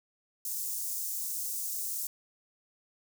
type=high-pass noise; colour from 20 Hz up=white; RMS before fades=-35 dBFS; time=0.45-2.07 s; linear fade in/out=2 ms; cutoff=6200 Hz; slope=24 dB/octave; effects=none